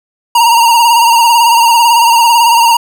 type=tone with vibrato; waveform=square; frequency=932.3 Hz; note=A#5; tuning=in tune; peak=-5 dBFS; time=0.35-2.77 s; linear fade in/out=5 ms; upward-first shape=sine; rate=18 Hz; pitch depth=50 cents each way; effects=none